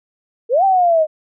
sine linear two-way sweep, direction up then down, 430.6 to 789 to 610 Hz, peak -10 dBFS, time 0.49-1.07 s, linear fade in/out 50 ms, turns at 0.64 s, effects none

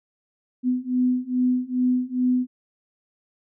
sine beating tone pair, 250 / 252.4 Hz, B3 / B3, +21 / +38 cents, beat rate 2.4 Hz, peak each -23 / -22 dBFS, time 0.63-2.47 s, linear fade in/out 50 ms, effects none

